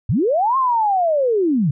sine linear two-way sweep, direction up then down, 79.8 to 1083 to 128.2 Hz, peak -14 dBFS, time 0.09-1.71 s, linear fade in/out 5 ms, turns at 0.57 s, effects none

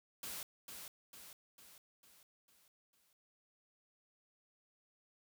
white noise with echo, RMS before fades -45 dBFS, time 0.23-0.43 s, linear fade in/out 2 ms, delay 450 ms, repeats 6, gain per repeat -5 dB, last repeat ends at 3.13 s, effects none

